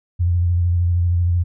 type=tone with vibrato; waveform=sine; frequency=87.31 Hz; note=F2; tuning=in tune; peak=-14 dBFS; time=0.19-1.44 s; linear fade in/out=20 ms; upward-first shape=square; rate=13 Hz; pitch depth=28 cents each way; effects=none